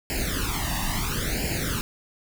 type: noise with flanger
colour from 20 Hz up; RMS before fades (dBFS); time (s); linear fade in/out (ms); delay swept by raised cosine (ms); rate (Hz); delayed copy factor
pink; -27; 0.1-1.81; 0; 0.41 to 1.09; 0.74; +1
effects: none